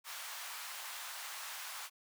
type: high-pass noise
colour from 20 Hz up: pink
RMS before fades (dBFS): -45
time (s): 0.04-1.9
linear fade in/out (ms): 50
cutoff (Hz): 870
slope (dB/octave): 24
effects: none